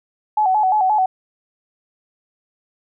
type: tone with vibrato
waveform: sine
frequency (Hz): 800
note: G5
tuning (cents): +35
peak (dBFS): -13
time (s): 0.37-1.06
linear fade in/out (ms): 5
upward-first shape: square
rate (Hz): 5.7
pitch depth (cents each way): 110
effects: none